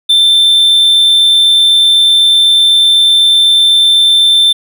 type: tone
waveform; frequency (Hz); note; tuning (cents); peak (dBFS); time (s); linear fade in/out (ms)
triangle; 3556; A7; +18; -3; 0.09-4.53; 10
effects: none